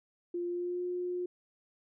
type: tone with pitch glide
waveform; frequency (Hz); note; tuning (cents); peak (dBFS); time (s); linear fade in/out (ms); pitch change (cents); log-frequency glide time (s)
sine; 349.2 to 357.6; F4 to F4; 0 to +41; -32; 0.34-1.26; 5; +41; 0.46-0.83
effects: none